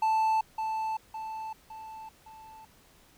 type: tone with echo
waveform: triangle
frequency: 880 Hz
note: A5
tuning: in tune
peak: -21 dBFS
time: 0.02-0.41 s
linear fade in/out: 5 ms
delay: 560 ms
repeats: 4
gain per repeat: -6 dB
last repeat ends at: 2.65 s
effects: pink hiss -60 dBFS RMS until 3.17 s